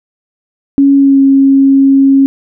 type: tone with pitch glide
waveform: sine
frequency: 277.6 to 272.5 Hz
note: C#4 to C#4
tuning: +3 to -29 cents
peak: -3 dBFS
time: 0.78-2.26 s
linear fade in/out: 0 ms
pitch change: -32 cents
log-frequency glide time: 0.95-1.21 s
effects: none